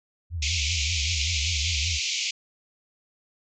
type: tone with vibrato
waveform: sine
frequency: 77.78 Hz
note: D#2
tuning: in tune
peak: -27 dBFS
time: 0.3-2 s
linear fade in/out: 50 ms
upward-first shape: triangle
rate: 5.2 Hz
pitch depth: 240 cents each way
type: band-pass noise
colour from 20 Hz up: pink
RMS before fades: -28 dBFS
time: 0.42-2.31 s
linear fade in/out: 5 ms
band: 2200 to 7100 Hz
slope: 96 dB/octave
effects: none